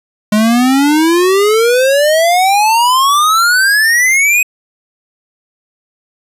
square exponential sweep, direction up, 207.8 to 2535 Hz, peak -8 dBFS, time 0.32-4.43 s, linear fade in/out 5 ms, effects resampled to 32000 Hz

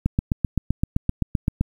click train, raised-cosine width 5 ms, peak -7 dBFS, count 13, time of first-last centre 0.06-1.61 s, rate 7.74 Hz, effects 8-bit

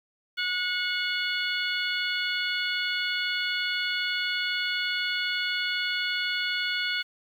harmonic tone with a mistuned harmonic, 728 Hz, F#5, 28 cents flat, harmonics 2 / 3 / 4 / 5 / 6, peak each -30 / -32 / -33 / -34 / -35 dBFS, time 0.37-7.03 s, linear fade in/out 20 ms, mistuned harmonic 5, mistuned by -89 cents, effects 9-bit

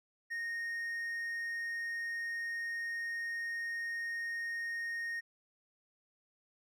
triangle tone, 1855 Hz, A#6, 9 cents flat, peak -34 dBFS, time 0.3-5.21 s, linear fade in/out 20 ms, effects none

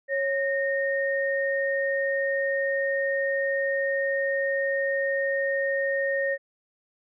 sine tone pair together, 549 / 1846.6 Hz, C#5 / A#6, -17 / -17 cents, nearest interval octave + major sixth, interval 2100 cents, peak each -25 / -27 dBFS, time 0.08-6.38 s, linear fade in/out 50 ms, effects none

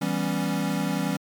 square chord, C# half-diminished seventh, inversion first, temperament equal, 164.81 / 196 / 246.9 / 277.2 Hz, E3 / G3 / B3 / C#4, 0 / 0 / 0 / 0 cents, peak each -30 / -29 / -33 / -30 dBFS, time 0.01-1.17 s, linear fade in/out 10 ms, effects MP3 96 kbps

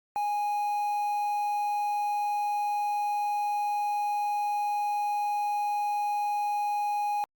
triangle tone with quantisation, 827 Hz, G#5, 8 cents flat, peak -24 dBFS, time 0.16-7.24 s, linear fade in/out 0 ms, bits 8, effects Opus 48 kbps

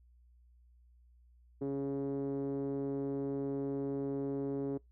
5% pulse tone with low-pass filter, 138.59 Hz, C#3, in tune, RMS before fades -36 dBFS, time 1.61-4.78 s, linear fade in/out 10 ms, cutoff 350 Hz, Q 6.5, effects noise-tail reverb RT60 0.2 s tail -26 dB re dry + added 60 Hz sine -60 dBFS peak until 4.91 s

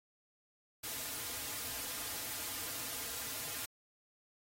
white noise with comb filter, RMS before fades -41 dBFS, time 0.83-3.66 s, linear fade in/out 10 ms, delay 5.3 ms, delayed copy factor -0.8, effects AAC 48 kbps

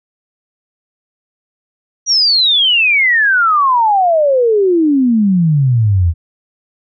sine exponential sweep, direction down, 5850 to 79.8 Hz, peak -8 dBFS, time 2.06-6.14 s, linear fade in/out 50 ms, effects none

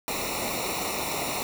pink noise with comb filter, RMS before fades -30 dBFS, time 0.08-1.43 s, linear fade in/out 0 ms, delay 0.62 ms, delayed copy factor -0.9, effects none

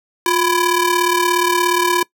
sawtooth ring-modulated tone, 673 Hz, E5, 36 cents sharp, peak -7 dBFS, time 0.26-2.03 s, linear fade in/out 2 ms, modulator 318 Hz, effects noise-tail reverb RT60 0.1 s tail -22 dB re dry

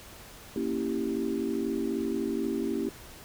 sine chord, A# diminished seventh, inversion none, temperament equal, 233.1 / 277.2 / 329.6 / 392 Hz, A#3 / C#4 / E4 / G4, 0 / 0 / 0 / 0 cents, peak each -33 dBFS, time 0.56-2.89 s, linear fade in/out 2 ms, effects pink hiss -48 dBFS RMS until 3.24 s

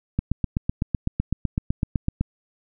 click train, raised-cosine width 5 ms, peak -9 dBFS, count 17, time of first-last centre 0.19-2.21 s, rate 7.92 Hz, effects none

